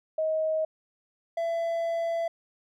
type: tone pair in turn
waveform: sine / triangle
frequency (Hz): 631 / 669.4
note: D#5 / E5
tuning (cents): +24 / +26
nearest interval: minor second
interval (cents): 102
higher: second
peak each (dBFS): -24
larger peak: neither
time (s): 0.18-0.65 / 1.37-2.28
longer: second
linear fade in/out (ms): 5
effects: none